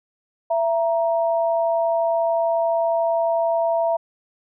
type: tone pair together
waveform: sine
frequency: 668.2 / 937 Hz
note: E5 / A#5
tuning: +23 / +9 cents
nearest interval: tritone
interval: 586 cents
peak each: -18 / -25 dBFS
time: 0.5-3.97 s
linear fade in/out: 10 ms
effects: none